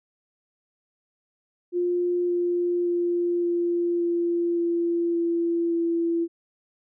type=tone with pitch steps; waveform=sine; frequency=353.1 / 350.7 / 348.2 / 345.8 / 343.4 / 341.1 / 338.7 / 336.4 Hz; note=F4 / F4 / F4 / F4 / F4 / F4 / E4 / E4; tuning=+19 / +7 / -5 / -17 / -29 / -41 / +47 / +35 cents; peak=-21 dBFS; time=1.72-6.28 s; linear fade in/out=50 ms; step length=570 ms; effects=none